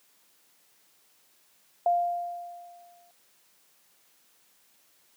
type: tone with exponential decay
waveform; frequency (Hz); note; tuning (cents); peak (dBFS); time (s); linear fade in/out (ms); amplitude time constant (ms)
sine; 698.5; F5; 0; -19; 1.86-3.11; 2; 270
effects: white hiss -64 dBFS RMS until 5.16 s + high-pass 150 Hz 12 dB/octave